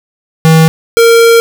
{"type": "tone pair in turn", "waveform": "square", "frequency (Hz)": [160.7, 462.2], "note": ["E3", "A#4"], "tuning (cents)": [-44, -15], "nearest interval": "octave + tritone", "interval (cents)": 1829, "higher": "second", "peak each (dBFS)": -3, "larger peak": "neither", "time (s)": [[0.45, 0.68], [0.97, 1.4]], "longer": "second", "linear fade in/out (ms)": 0, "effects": []}